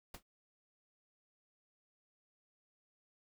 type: noise with exponential decay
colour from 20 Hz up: pink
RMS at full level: -43 dBFS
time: 0.14-0.23 s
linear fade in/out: 5 ms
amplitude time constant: 18 ms
effects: none